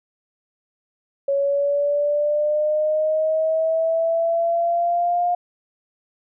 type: linear sweep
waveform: sine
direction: up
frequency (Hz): 554.4 to 709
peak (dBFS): -17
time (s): 1.28-5.35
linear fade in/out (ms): 5
effects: none